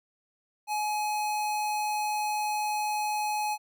square tone, 844 Hz, G#5, 28 cents sharp, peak -28 dBFS, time 0.67-3.58 s, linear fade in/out 50 ms, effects none

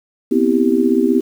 sine chord, C major seventh, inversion third, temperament just, 245.3 / 261.6 / 327 / 392.4 Hz, B3 / C4 / E4 / G4, -12 / 0 / -14 / +2 cents, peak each -17 dBFS, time 0.31-1.21 s, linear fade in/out 10 ms, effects 7-bit

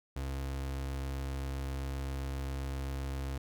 35% pulse tone, 67.6 Hz, C#2, 43 cents flat, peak -33 dBFS, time 0.16-3.38 s, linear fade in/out 5 ms, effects none

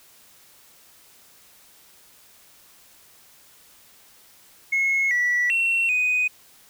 sine tone with pitch steps, 2174 / 1951 / 2717 / 2494 Hz, C#7 / B6 / F7 / D#7, -34 / -22 / -48 / +3 cents, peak -17 dBFS, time 4.72-6.28 s, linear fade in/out 10 ms, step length 390 ms, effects tanh soft clip ceiling -16 dBFS + white hiss -53 dBFS RMS until 6.69 s

